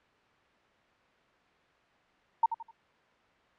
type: tone with echo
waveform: sine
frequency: 914 Hz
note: A#5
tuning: 34 cents flat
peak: -19 dBFS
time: 2.43-2.46 s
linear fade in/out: 5 ms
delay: 84 ms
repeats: 3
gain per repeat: -10 dB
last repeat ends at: 2.712 s
effects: white hiss -64 dBFS RMS until 3.58 s + low-pass 2000 Hz 12 dB/octave